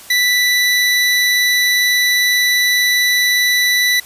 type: tone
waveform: 25% pulse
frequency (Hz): 1975.5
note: B6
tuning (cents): 0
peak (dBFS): -8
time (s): 0.1-4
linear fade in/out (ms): 5
effects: white hiss -38 dBFS RMS until 4.05 s + resampled to 32000 Hz